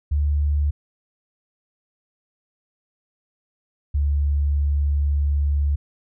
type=tone pair in turn; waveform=sine; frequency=73.1 / 71.93 Hz; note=D2 / D2; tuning=-7 / -35 cents; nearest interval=unison; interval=28 cents; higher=first; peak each=-17 dBFS; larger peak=neither; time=0.11-0.71 / 3.94-5.76 s; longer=second; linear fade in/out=10 ms; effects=none